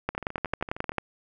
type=two click trains; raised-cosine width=0.5 ms; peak=-11 / -22 dBFS; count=11 / 11; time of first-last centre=0.09-0.983 / 0.15-0.919 s; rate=11.2 / 13 Hz; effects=none